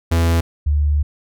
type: tone pair in turn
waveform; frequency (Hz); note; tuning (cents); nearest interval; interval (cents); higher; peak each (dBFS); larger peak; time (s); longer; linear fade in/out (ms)
45% pulse / sine; 83.6 / 73.54; E2 / D2; +25 / +3; major second; 222; first; -13; neither; 0.11-0.41 / 0.66-1.03; second; 10
effects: none